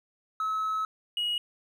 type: tone pair in turn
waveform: triangle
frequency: 1291 / 2898 Hz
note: E6 / F#7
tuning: -37 / -37 cents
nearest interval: octave + major second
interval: 1400 cents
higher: second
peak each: -24 dBFS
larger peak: neither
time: 0.4-0.85 / 1.17-1.38 s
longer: first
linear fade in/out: 2 ms
effects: tanh soft clip ceiling -22 dBFS